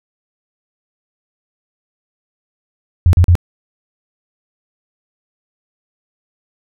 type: tone bursts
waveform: sine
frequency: 87.31 Hz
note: F2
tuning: in tune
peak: -5 dBFS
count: 3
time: 3.06-3.353 s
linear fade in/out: 0 ms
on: 71 ms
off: 40 ms
effects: none